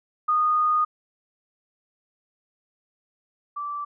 sine tone pair in turn, 1232 / 1165.5 Hz, D#6 / D6, -17 / -14 cents, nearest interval minor second, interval 97 cents, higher first, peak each -18 / -28 dBFS, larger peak first, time 0.28-0.85 / 3.56-3.85 s, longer first, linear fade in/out 10 ms, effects none

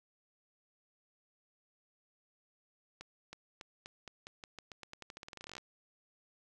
accelerating click train, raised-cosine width 0.2 ms, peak -29 dBFS, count 27, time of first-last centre 3.01-5.581 s, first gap 320 ms, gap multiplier 0.88, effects none

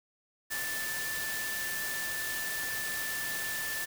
sine tone in noise, 1760 Hz, A6, in tune, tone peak -35 dBFS, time 0.5-3.86 s, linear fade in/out 20 ms, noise white, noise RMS -37 dBFS, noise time 0.5-3.86 s, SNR -1 dB, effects none

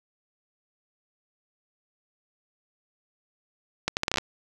accelerating click train, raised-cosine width 0.2 ms, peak -7 dBFS, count 9, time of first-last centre 3.88-4.183 s, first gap 89 ms, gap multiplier 0.73, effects none

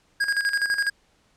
square tone with tremolo, 1633 Hz, G#6, 30 cents flat, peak -20 dBFS, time 0.2-0.9 s, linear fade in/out 10 ms, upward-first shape square, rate 12 Hz, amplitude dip 65%, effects pink hiss -63 dBFS RMS until 1.36 s + low-pass 8000 Hz 12 dB/octave

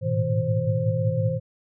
sine tone cluster, 105.8 / 111.5 / 121.8 / 159.4 / 526 Hz, G#2 / A2 / B2 / D#3 / C5, +33 / +23 / -24 / +42 / +9 cents, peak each -27 dBFS, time 0.01-1.4 s, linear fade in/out 50 ms, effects none

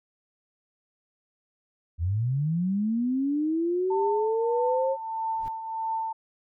sine linear sweep, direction up, 77.8 to 545 Hz, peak -23 dBFS, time 1.98-4.97 s, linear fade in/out 50 ms
sine tone with tremolo, 894 Hz, A5, 27 cents sharp, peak -25 dBFS, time 3.9-6.13 s, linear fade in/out 10 ms, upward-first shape triangle, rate 1.6 Hz, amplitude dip 65%
brown noise with exponential growth, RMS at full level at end -37 dBFS, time 5.32-5.48 s, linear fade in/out 0 ms, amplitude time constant 34 ms
effects none

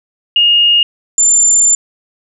sine tone pair in turn, 2850 / 7182 Hz, F7 / A8, +34 / +35 cents, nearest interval octave + major third, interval 1601 cents, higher second, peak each -6 dBFS, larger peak neither, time 0.36-0.83 / 1.18-1.75 s, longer second, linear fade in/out 2 ms, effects none

